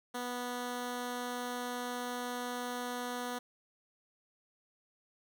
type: tone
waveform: 10% pulse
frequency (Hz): 245.6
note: B3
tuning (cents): -9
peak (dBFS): -28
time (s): 0.14-3.39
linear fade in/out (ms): 10
effects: none